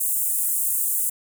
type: high-pass noise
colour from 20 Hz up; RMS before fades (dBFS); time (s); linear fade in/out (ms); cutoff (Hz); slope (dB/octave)
pink; -23; 0-1.1; 10; 8000; 48
effects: none